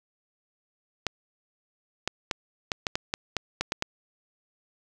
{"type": "clicks", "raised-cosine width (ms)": 0.2, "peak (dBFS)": -9, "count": 11, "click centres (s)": [1.067, 2.076, 2.312, 2.718, 2.868, 2.955, 3.139, 3.367, 3.61, 3.721, 3.824], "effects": []}